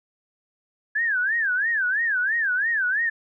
sine tone with vibrato, 1656 Hz, G#6, 5 cents flat, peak -20 dBFS, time 0.95-3.1 s, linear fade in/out 10 ms, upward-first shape sine, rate 3 Hz, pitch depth 220 cents each way, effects none

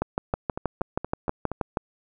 two click trains, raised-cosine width 1 ms, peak -10 / -16 dBFS, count 12 / 6, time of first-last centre 0.02-1.772 / 0.34-1.516 s, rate 6.28 / 4.25 Hz, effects none

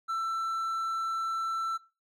triangle tone, 1335 Hz, E6, 22 cents sharp, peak -27 dBFS, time 0.08-1.78 s, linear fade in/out 20 ms, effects noise-tail reverb RT60 0.3 s tail -19 dB re dry

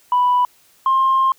sine tone pair in turn, 987.8 / 1061.1 Hz, B5 / C6, 0 / +24 cents, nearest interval minor second, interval 124 cents, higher second, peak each -11 dBFS, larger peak neither, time 0.12-0.45 / 0.86-1.32 s, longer second, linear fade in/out 2 ms, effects tanh soft clip ceiling -9 dBFS + white hiss -54 dBFS RMS until 1.38 s

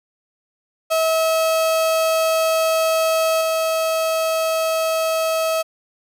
35% pulse tone with level steps, 645 Hz, E5, 38 cents flat, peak -14 / -16 dBFS, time 0.9-5.63 s, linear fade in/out 20 ms, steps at 3.41 s, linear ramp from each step 2 ms, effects none

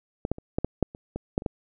clicks, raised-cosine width 2 ms, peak -14 / -12 / -26 / -11 / -11 / -7 / -27 / -18 / -9 / -25 / -13 dBFS, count 11, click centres 0.251 / 0.316 / 0.384 / 0.585 / 0.646 / 0.827 / 0.949 / 1.16 / 1.379 / 1.421 / 1.462 s, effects none

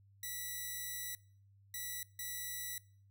5% pulse tone bursts at uneven times, 1957 Hz, B6, 16 cents flat, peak -30 dBFS, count 3, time 0.23-1.15 / 1.74-2.03 / 2.19-2.78 s, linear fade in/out 2 ms, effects noise-tail reverb RT60 0.5 s tail -23 dB re dry + added 99 Hz sine -62 dBFS peak until 3.1 s

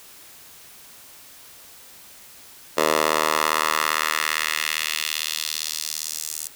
10% pulse tone with high-pass filter sweep, 77.6 Hz, D#2, 4 cents flat, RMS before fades -24 dBFS, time 2.77-6.48 s, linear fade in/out 10 ms, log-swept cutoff 570 to 7700 Hz, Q 1.4, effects white hiss -46 dBFS RMS until 6.55 s

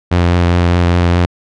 sawtooth tone with vibrato, 87.31 Hz, F2, in tune, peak -5 dBFS, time 0.11-1.26 s, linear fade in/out 10 ms, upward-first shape sine, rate 4.9 Hz, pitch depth 18 cents each way, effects low-pass 4000 Hz 12 dB/octave

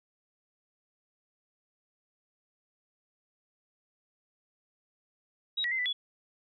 sine tone with pitch steps, 3822 / 1926 / 2071 / 1985 / 3399 Hz, A#7 / B6 / C7 / B6 / G#7, +43 / -44 / -18 / +8 / +39 cents, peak -28 dBFS, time 5.57-5.93 s, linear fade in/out 10 ms, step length 72 ms, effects none

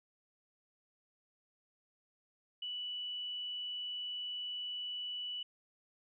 sine tone, 2960 Hz, F#7, in tune, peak -38 dBFS, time 2.62-5.43 s, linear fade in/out 5 ms, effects none

